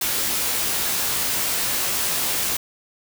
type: noise with comb filter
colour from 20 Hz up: white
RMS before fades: -23 dBFS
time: 0.01-2.57 s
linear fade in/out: 5 ms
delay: 17 ms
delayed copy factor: +0.55
effects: none